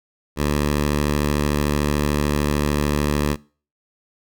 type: tone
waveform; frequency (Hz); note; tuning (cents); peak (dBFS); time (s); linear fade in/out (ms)
10% pulse; 73.42; D2; 0; -10; 0.36-3.37; 50
effects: noise-tail reverb RT60 0.4 s tail -23 dB re dry